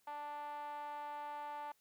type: tone with band-pass filter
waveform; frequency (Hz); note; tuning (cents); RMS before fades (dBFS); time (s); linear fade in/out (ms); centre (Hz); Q
5% pulse; 293.7; D4; 0; -45; 0.07-1.72; 5; 840; 5.6
effects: white hiss -75 dBFS RMS until 1.8 s